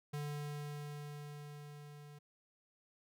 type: tone with level ramp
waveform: square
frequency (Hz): 146.83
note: D3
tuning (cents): 0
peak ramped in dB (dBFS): -39 to -53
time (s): 0.13-2.19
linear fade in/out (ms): 10
effects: none